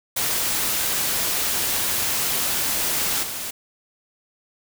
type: noise with level steps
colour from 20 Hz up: white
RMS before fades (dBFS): -23 / -30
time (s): 0.16-3.51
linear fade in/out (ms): 10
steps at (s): 3.22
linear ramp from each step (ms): 20
effects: none